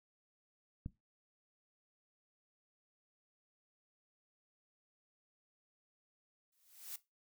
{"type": "click", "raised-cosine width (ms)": 5, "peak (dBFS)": -29, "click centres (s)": 0.861}
{"type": "noise with exponential growth", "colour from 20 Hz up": "blue", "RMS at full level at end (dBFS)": -42, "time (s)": [6.52, 6.96], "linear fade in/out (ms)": 5, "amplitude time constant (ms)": 95}
{"effects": ["noise-tail reverb RT60 0.2 s tail -17 dB re dry"]}